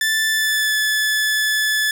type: tone with pitch glide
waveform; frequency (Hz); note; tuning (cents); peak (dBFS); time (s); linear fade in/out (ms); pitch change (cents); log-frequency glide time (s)
sawtooth; 1760 to 1728.8; A6 to A6; 0 to -31; -13; 0.01-1.91; 2; -31; 0.3-0.76
effects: none